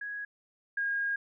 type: tone pair in turn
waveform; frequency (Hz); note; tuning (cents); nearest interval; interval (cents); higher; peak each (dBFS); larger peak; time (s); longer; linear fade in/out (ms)
sine; 1661.2 / 1628; G#6 / G#6; 0 / -35; unison; 35; first; -35 / -28; second; 0.01-0.25 / 0.77-1.16; second; 5
effects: none